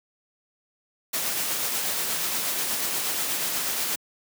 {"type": "noise with tremolo", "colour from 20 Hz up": "white", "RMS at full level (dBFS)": -26, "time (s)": [1.13, 3.96], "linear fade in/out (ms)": 10, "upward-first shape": "triangle", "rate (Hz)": 8.3, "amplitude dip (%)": 30, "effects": ["high-pass 150 Hz 12 dB/octave"]}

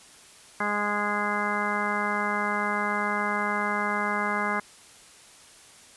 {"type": "harmonic tone", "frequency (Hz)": 206.9, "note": "G#3", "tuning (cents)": -6, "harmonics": [1, 2, 3, 4, 5, 6, 7, 8, 10], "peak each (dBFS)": [-33, -36, -36, -33, -32, -32, -35, -32, -33], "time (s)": [0.6, 4.6], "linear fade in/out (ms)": 5, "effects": ["white hiss -51 dBFS RMS until 5.96 s", "resampled to 24000 Hz"]}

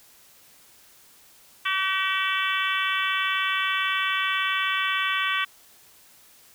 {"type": "harmonic tone", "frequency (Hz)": 381.7, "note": "G4", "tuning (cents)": -46, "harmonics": [3, 4, 5, 6, 7, 8, 9], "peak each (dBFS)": [-28, -29, -30, -31, -31, -32, -33], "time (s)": [1.65, 5.45], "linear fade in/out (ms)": 10, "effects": ["white hiss -54 dBFS RMS until 6.54 s"]}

